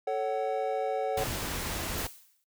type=chord; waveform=triangle; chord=F# minor; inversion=first; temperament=equal with one note detuned; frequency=440 / 554.4 / 751.2 Hz; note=A4 / C#5 / F#5; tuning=0 / 0 / +26 cents; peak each=-30 dBFS; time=0.07-1.24 s; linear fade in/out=5 ms
type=noise; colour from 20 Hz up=pink; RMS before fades=-34 dBFS; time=1.17-2.07 s; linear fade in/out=5 ms
type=noise with exponential decay; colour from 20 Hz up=blue; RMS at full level=-37 dBFS; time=1.98-2.44 s; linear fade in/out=0 ms; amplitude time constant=100 ms
effects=noise-tail reverb RT60 0.1 s tail -20 dB re dry